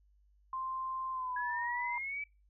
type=tone with pitch glide; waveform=sine; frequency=1046.5 to 965.2 Hz; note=C6 to B5; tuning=0 to -40 cents; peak=-35 dBFS; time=0.53-1.98 s; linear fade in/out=2 ms; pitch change=-140 cents; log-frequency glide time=1.12-1.5 s
type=linear sweep; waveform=sine; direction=up; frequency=1654 to 2313 Hz; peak=-36 dBFS; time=1.36-2.24 s; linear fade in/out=5 ms
effects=noise-tail reverb RT60 0.3 s tail -26 dB re dry + added 50 Hz sine -64 dBFS peak until 2.49 s